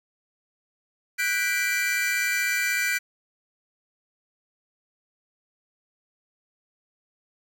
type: chord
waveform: 45% pulse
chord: G major seventh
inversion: third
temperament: equal with one note detuned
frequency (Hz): 1480 / 1596.3 / 1975.5 / 2349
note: F#6 / G6 / B6 / D7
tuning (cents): 0 / +31 / 0 / 0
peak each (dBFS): -29 / -31 / -28 / -27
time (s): 1.18-2.99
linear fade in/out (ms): 20
effects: none